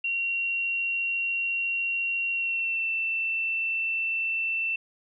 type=tone with pitch glide; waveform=sine; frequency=2747 to 2678 Hz; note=F7 to E7; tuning=-29 to +27 cents; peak=-25 dBFS; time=0.04-4.76 s; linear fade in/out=5 ms; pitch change=-44 cents; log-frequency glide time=2.32-2.89 s; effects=none